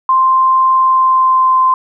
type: tone with pitch glide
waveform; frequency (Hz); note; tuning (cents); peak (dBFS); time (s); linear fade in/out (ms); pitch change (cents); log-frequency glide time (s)
sine; 1046.5 to 1037.5; C6 to C6; 0 to -15; -7; 0.09-1.74; 2; -15; 0.74-1.61
effects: none